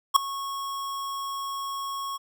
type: tone with ADSR envelope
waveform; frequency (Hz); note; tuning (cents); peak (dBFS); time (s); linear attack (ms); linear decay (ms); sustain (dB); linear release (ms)
square; 1100; C#6; -14; -11; 0.14-2.18; 22; 3; -20; 22
effects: none